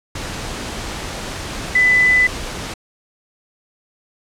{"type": "tone in noise", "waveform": "sine", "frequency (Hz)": 2000, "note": "B6", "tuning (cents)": 21, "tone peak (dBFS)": -10, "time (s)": [1.75, 2.27], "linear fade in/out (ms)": 5, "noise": "pink", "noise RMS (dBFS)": -27, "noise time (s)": [0.15, 2.74], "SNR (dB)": 14, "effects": ["low-pass 8000 Hz 12 dB/octave"]}